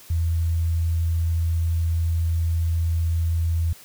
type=tone; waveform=sine; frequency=83 Hz; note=E2; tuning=12 cents sharp; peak=-19 dBFS; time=0.1-3.73 s; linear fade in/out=5 ms; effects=white hiss -47 dBFS RMS until 3.84 s